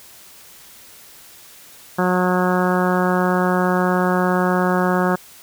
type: harmonic tone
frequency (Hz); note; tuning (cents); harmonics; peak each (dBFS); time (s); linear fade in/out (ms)
181.7; F#3; -31; 1 / 2 / 3 / 4 / 5 / 6 / 7 / 8 / 9; -19 / -22 / -24 / -25 / -26 / -27 / -27 / -28 / -29; 1.98-5.16; 10
effects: white hiss -44 dBFS RMS until 5.42 s